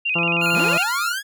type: tone with vibrato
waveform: sine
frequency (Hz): 2637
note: E7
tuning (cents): 0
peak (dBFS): -19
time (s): 0.05-0.84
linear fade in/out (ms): 10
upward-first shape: square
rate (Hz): 11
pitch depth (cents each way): 86
type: harmonic tone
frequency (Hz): 170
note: F3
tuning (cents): -46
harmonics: 1 / 2 / 3 / 4 / 5 / 6 / 7 / 8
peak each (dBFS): -25 / -28 / -30 / -31 / -32 / -33 / -33 / -34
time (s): 0.15-0.78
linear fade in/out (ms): 10
type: tone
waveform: square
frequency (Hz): 1401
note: F6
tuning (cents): +5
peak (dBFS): -23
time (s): 0.4-1.15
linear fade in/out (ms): 50
type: linear sweep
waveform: sawtooth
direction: up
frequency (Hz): 95 to 1700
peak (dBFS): -20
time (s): 0.52-1.23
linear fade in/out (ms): 50
effects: none